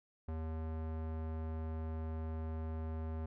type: tone with low-pass filter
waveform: square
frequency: 79.8 Hz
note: D#2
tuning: 44 cents sharp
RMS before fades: -40 dBFS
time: 0.28-3.26 s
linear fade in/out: 5 ms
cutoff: 1100 Hz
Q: 0.75
effects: none